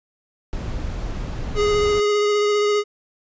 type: noise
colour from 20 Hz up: brown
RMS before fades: -27 dBFS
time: 0.53-2 s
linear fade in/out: 0 ms
type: tone with vibrato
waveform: square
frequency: 415.3 Hz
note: G#4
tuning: in tune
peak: -17 dBFS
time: 1.55-2.84 s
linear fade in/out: 50 ms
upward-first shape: sine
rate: 15 Hz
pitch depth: 15 cents each way
effects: resampled to 16000 Hz